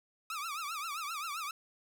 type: tone with vibrato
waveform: sawtooth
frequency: 1244.5 Hz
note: D#6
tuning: in tune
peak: -33 dBFS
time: 0.3-1.51 s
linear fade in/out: 2 ms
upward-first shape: triangle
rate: 7.6 Hz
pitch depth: 190 cents each way
effects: none